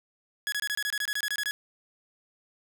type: tone bursts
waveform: sawtooth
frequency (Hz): 1679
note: G#6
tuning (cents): +18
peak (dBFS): -24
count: 14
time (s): 0.47-1.51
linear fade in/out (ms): 0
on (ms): 52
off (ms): 24
effects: none